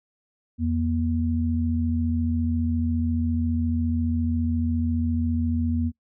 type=tone pair together; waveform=sine; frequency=84.46 / 238.9 Hz; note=E2 / A#3; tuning=+43 / +43 cents; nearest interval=octave + tritone; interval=1800 cents; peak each=-24 dBFS; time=0.58-5.92 s; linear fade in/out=50 ms; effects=noise-tail reverb RT60 0.1 s tail -21 dB re dry